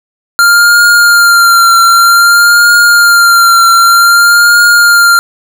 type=tone with vibrato; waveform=square; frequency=1393 Hz; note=F6; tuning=5 cents flat; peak=-3 dBFS; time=0.39-5.19 s; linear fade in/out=0 ms; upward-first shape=triangle; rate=0.53 Hz; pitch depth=34 cents each way; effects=none